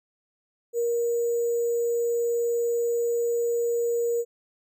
sine tone with sample-and-hold, 470.4 Hz, A#4, 16 cents sharp, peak -22 dBFS, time 0.73-4.25 s, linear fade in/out 50 ms, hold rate 7350 Hz, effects none

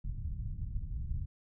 pink low-pass noise, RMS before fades -37 dBFS, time 0.04-1.26 s, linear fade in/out 10 ms, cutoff 130 Hz, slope 24 dB/octave, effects none

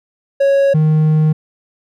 triangle tone pair in turn, 553 / 155.18 Hz, C#5 / D#3, -4 / -4 cents, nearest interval octave + minor seventh, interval 2200 cents, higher first, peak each -7 dBFS, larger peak neither, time 0.4-0.74 / 0.74-1.33 s, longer second, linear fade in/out 10 ms, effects none

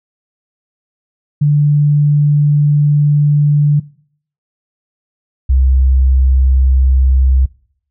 sine tone pair in turn, 146.8 / 65.39 Hz, D3 / C2, 0 / 0 cents, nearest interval octave + major second, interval 1400 cents, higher first, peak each -7 dBFS, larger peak neither, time 1.41-3.8 / 5.49-7.46 s, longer first, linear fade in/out 10 ms, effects noise-tail reverb RT60 0.6 s tail -22 dB re dry

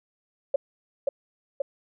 sine tone with echo, 554.4 Hz, C#5, in tune, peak -18 dBFS, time 0.54-0.56 s, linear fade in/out 5 ms, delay 530 ms, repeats 2, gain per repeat -2 dB, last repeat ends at 1.62 s, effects none

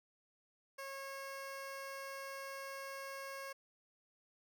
15% pulse tone, 545 Hz, C#5, 29 cents flat, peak -38 dBFS, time 0.78-3.53 s, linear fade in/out 10 ms, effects none

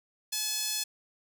sawtooth tone with high-pass filter, 857 Hz, A5, 46 cents flat, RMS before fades -32 dBFS, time 0.32-0.84 s, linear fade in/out 10 ms, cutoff 4700 Hz, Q 1.2, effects none

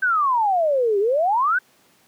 sine exponential two-way sweep, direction down then up, 1568 to 387.2 to 1568 Hz, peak -16 dBFS, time 0.02-1.59 s, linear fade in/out 10 ms, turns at 0.99 s, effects pink hiss -57 dBFS RMS until 2.07 s + high-pass 200 Hz 12 dB/octave

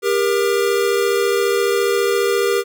square tone pair together, 398.9 / 473.5 Hz, G4 / A#4, +30 / +27 cents, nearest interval minor third, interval 297 cents, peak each -18 / -19 dBFS, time 0.02-2.64 s, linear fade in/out 50 ms, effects none

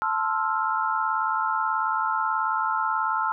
sine chord, F major seventh, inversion first, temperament equal, 880 / 1046.5 / 1318.5 / 1396.9 Hz, A5 / C6 / E6 / F6, 0 / 0 / 0 / 0 cents, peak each -27 / -29 / -27 / -29 dBFS, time 0.02-3.32 s, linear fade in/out 0 ms, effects none

